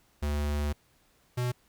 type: tone pair in turn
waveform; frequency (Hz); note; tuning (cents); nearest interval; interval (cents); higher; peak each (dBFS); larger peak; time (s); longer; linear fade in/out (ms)
square; 73.42 / 123.48; D2 / B2; 0 / 0; major sixth; 900; second; -28; neither; 0.22-0.73 / 1.37-1.52; first; 10
effects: pink hiss -66 dBFS RMS until 1.68 s